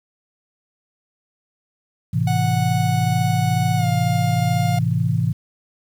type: chord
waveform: sine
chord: A minor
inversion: none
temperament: equal with one note detuned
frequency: 108.61 / 130.81 / 164.81 Hz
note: A2 / C3 / E3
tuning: -22 / 0 / 0 cents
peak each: -21 dBFS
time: 2.13-5.33 s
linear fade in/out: 10 ms
type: tone with pitch glide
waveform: 45% pulse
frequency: 737 to 706.2 Hz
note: F#5 to F5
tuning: -7 to +19 cents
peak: -23 dBFS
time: 2.27-4.79 s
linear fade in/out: 5 ms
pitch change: -74 cents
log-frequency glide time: 3.77-3.86 s
effects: 8-bit